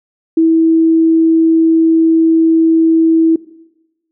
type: tone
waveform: sine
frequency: 325.3 Hz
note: E4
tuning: 23 cents flat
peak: -6 dBFS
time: 0.37-3.36 s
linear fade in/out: 5 ms
effects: noise-tail reverb RT60 1.0 s tail -19 dB re dry